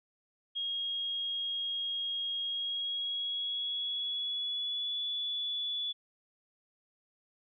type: tone with pitch glide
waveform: sine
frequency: 3270 to 3435 Hz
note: G#7 to A7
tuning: -28 to -42 cents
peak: -32 dBFS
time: 0.55-5.93 s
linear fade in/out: 20 ms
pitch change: +86 cents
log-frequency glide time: 2.43-5.02 s
effects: none